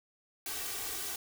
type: noise with comb filter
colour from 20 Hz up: white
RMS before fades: -38 dBFS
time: 0.46-1.16 s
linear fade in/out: 2 ms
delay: 2.6 ms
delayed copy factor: +0.85
effects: none